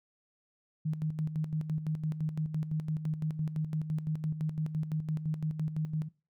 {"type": "tone with tremolo", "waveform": "sine", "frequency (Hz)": 155.56, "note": "D#3", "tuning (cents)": 0, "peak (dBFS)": -28, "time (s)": [0.85, 6.09], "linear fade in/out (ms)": 10, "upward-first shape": "square", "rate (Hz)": 5.9, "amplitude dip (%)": 60, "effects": ["noise-tail reverb RT60 0.3 s tail -20 dB re dry"]}